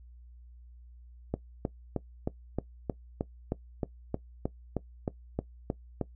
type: click train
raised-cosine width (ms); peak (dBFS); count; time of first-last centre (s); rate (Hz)
2; -16; 16; 1.34-6.013; 3.21
effects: noise-tail reverb RT60 0.1 s tail -18 dB re dry + added 60 Hz sine -49 dBFS peak until 6.15 s